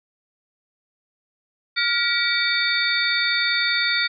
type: tone cluster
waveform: sine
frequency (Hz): 1411 / 1928 / 2297 / 3640 / 4485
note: F6 / B6 / D7 / A#7 / C#8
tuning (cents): +17 / -42 / -39 / -42 / +19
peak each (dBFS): -25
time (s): 1.76-4.08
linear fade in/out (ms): 20
effects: none